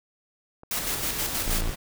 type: clicks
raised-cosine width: 1 ms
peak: -31 / -27 dBFS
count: 2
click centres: 0.634 / 1.219 s
type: noise with tremolo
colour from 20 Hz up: white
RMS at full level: -28 dBFS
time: 0.71-1.61 s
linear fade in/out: 2 ms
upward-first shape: square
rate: 6.3 Hz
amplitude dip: 45%
type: noise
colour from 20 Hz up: pink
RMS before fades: -36 dBFS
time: 0.76-1.76 s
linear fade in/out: 20 ms
type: tone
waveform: square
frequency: 27.88 Hz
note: A0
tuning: 24 cents sharp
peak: -25 dBFS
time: 1.46-1.71 s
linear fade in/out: 10 ms
effects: none